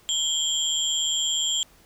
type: tone cluster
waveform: sine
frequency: 3143 / 3300 / 7340 Hz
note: G7 / G#7 / A#8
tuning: +4 / -12 / -28 cents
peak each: -26 dBFS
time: 0.09-1.63 s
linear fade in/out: 0 ms
effects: tanh soft clip ceiling -14 dBFS + pink hiss -56 dBFS RMS until 1.85 s